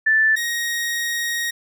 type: tone pair in turn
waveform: sine / sawtooth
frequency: 1760 / 1877.6 Hz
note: A6 / A#6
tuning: 0 / +12 cents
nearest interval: minor second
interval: 112 cents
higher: second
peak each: -13 / -18 dBFS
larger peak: first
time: 0.06-0.36 / 0.36-1.51 s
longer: second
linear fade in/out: 10 ms
effects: none